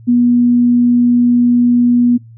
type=tone; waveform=sine; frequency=242.2 Hz; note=B3; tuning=34 cents flat; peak=-7 dBFS; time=0.07-2.18 s; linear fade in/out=20 ms; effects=noise-tail reverb RT60 0.2 s tail -24 dB re dry + added 114 Hz sine -35 dBFS peak until 2.37 s